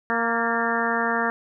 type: harmonic tone with a mistuned harmonic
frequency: 232 Hz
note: A#3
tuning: 8 cents flat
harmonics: 1 / 2 / 3 / 4 / 5 / 6 / 7 / 8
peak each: -29 / -29 / -29 / -29 / -29 / -29 / -29 / -29 dBFS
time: 0.1-1.3 s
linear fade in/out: 0 ms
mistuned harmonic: 8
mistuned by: -47 cents
effects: none